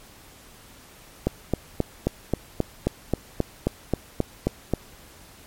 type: click train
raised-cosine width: 2 ms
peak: -7 dBFS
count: 14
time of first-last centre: 1.27-4.737 s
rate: 3.75 Hz
effects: pink hiss -49 dBFS RMS until 5.46 s + MP3 64 kbps